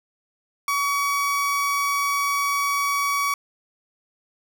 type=tone; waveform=30% pulse; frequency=1132 Hz; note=C#6; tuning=36 cents sharp; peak=-18 dBFS; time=0.68-3.34 s; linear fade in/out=2 ms; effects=none